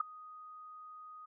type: tone with ADSR envelope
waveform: sine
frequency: 1246 Hz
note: D#6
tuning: 2 cents sharp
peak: -25 dBFS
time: 0-1.26 s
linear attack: 6 ms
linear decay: 8 ms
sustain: -23 dB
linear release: 11 ms
effects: none